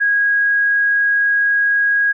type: tone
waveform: sine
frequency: 1646 Hz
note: G#6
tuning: 16 cents flat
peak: -12 dBFS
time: 0-2.13 s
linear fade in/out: 20 ms
effects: none